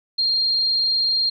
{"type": "tone", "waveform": "sine", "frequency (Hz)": 4208, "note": "C8", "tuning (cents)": 9, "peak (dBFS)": -17, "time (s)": [0.18, 1.3], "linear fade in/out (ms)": 10, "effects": []}